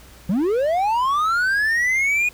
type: linear sweep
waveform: triangle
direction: up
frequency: 164.81 to 2475 Hz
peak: -15 dBFS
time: 0.29-2.29 s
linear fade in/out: 5 ms
effects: added 60 Hz sine -47 dBFS peak until 2.33 s + pink hiss -47 dBFS RMS until 2.33 s